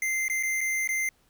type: tone with dropouts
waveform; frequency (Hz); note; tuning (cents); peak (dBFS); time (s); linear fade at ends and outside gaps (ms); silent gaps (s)
square; 2084; C7; -7; -26; 0.02-1.09; 2; 0.282-0.298 / 0.428-0.433 / 0.608-0.612 / 0.875-0.889
effects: pink hiss -66 dBFS RMS until 1.29 s